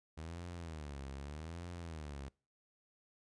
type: tone with vibrato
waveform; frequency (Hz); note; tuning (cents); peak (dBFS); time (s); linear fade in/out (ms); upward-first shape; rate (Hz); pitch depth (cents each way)
sawtooth; 77.1; D#2; -15; -40; 0.17-2.29; 10; sine; 0.82; 220
effects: noise-tail reverb RT60 0.4 s tail -26 dB re dry + resampled to 22050 Hz